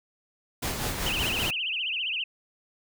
pink noise with tremolo, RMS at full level -29 dBFS, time 0.62-1.51 s, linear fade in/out 10 ms, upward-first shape sine, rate 5.2 Hz, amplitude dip 40%
sine tone with vibrato, 2796 Hz, F7, 1 cent sharp, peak -27 dBFS, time 1.06-2.24 s, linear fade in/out 5 ms, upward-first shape triangle, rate 15 Hz, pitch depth 230 cents each way
effects none

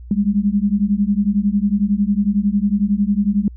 sine beating tone pair, 197.9 / 208.9 Hz, G3 / G#3, +17 / +10 cents, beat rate 11 Hz, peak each -17 dBFS, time 0.11-3.48 s, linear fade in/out 2 ms, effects added 60 Hz sine -33 dBFS peak until 3.56 s

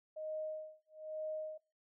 sine tone with tremolo, 622.3 Hz, D#5, in tune, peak -37 dBFS, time 0.16-1.58 s, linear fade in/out 10 ms, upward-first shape sine, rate 1.1 Hz, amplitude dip 100%, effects noise-tail reverb RT60 0.3 s tail -22 dB re dry

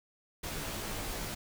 pink noise with comb filter, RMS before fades -38 dBFS, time 0.43-1.35 s, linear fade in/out 10 ms, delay 16 ms, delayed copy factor -0.9, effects none

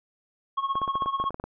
triangle tone with tremolo, 1093 Hz, C#6, 25 cents flat, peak -20 dBFS, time 0.57-1.3 s, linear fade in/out 10 ms, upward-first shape sine, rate 16 Hz, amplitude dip 80%
clicks, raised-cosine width 1 ms, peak -20 dBFS, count 12, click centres 0.755 / 0.817 / 0.878 / 0.955 / 1.022 / 1.06 / 1.2 / 1.24 / 1.306 / 1.344 / 1.399 / 1.44 s
effects resampled to 11025 Hz

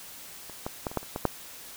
clicks, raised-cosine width 1 ms, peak -30 / -17 / -15 / -25 / -12 / -30 / -17 / -8 dBFS, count 8, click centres 0.497 / 0.665 / 0.868 / 0.915 / 0.973 / 1.03 / 1.161 / 1.253 s, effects white hiss -45 dBFS RMS until 1.76 s

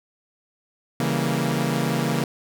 sawtooth chord, C# diminished seventh, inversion none, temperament equal, 138.59 / 164.81 / 196 / 233.1 Hz, C#3 / E3 / G3 / Bb3, 0 / 0 / 0 / 0 cents, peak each -22 / -22 / -27 / -22 dBFS, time 1-2.24 s, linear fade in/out 2 ms, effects none

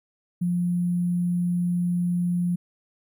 sine tone with sample-and-hold, 176 Hz, F3, 14 cents sharp, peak -21 dBFS, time 0.41-2.56 s, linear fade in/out 10 ms, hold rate 11025 Hz, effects none

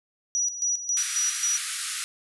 sine tone with tremolo, 5840 Hz, F#8, 24 cents flat, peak -22 dBFS, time 0.35-1.58 s, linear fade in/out 0 ms, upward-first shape square, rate 3.7 Hz, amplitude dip 70%
white band-pass noise, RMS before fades -32 dBFS, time 0.97-2.04 s, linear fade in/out 0 ms, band 1200 to 11000 Hz, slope 96 dB/octave
effects none

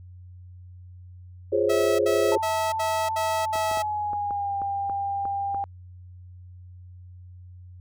sine chord, Db major seventh, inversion first, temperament equal, 349.2 / 415.3 / 523.3 / 554.4 Hz, F4 / Ab4 / C5 / Db5, 0 / 0 / 0 / 0 cents, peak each -27 / -23 / -25 / -27 dBFS, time 1.52-2.38 s, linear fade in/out 10 ms
sawtooth tone bursts, 649 Hz, E5, 27 cents flat, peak -22 dBFS, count 6, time 1.69-3.825 s, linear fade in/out 10 ms, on 300 ms, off 67 ms
sine tone with pitch glide, 885 to 797.6 Hz, A5 to G5, +10 to +30 cents, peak -25 dBFS, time 2.32-5.64 s, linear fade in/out 0 ms, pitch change -180 cents, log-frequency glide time 3.35-4.56 s
clicks, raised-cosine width 1 ms, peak -24 dBFS, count 9, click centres 3.557 / 3.714 / 3.773 / 4.133 / 4.308 / 4.618 / 4.897 / 5.254 / 5.546 s
effects added 90 Hz sine -42 dBFS peak until 7.8 s

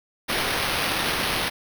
white noise with sample-and-hold, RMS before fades -25 dBFS, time 0.28-1.5 s, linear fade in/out 20 ms, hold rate 7350 Hz, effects none

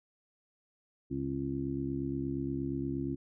harmonic tone, 68.5 Hz, C#2, 20 cents flat, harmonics 1 / 2 / 3 / 4 / 5, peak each -44 / -38 / -45 / -35 / -38 dBFS, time 1.1-3.16 s, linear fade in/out 20 ms, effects none

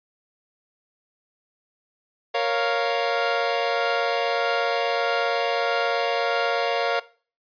sawtooth chord, Bb minor, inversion none, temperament equal, 466.2 / 554.4 / 698.5 Hz, Bb4 / Db5 / F5, 0 / 0 / 0 cents, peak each -22 / -22 / -21 dBFS, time 2.34-7 s, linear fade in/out 10 ms, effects noise-tail reverb RT60 0.4 s tail -19 dB re dry + resampled to 11025 Hz

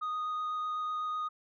sine tone with vibrato, 1241 Hz, D#6, 5 cents flat, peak -29 dBFS, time 0.01-1.29 s, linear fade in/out 20 ms, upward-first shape sine, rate 8 Hz, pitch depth 8 cents each way, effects tanh soft clip ceiling -31 dBFS

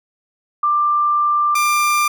sine / 30% pulse tone pair in turn, 1185 / 1190.6 Hz, D6 / D6, +15 / +23 cents, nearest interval unison, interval 8 cents, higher second, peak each -13 / -11 dBFS, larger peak second, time 0.63-1.55 / 1.55-2.08 s, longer first, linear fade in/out 5 ms, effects none

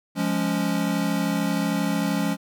square chord, Db major, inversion first, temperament equal, 174.61 / 207.7 / 277.2 Hz, F3 / Ab3 / Db4, 0 / 0 / 0 cents, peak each -27 dBFS, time 0.15-2.37 s, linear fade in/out 50 ms, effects none

